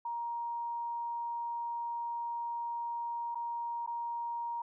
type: tone with dropouts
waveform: sine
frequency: 940 Hz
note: A#5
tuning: 14 cents sharp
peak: -34 dBFS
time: 0.05-4.62 s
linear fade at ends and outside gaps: 5 ms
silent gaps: 3.347-3.354 / 3.864-3.874 s
effects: none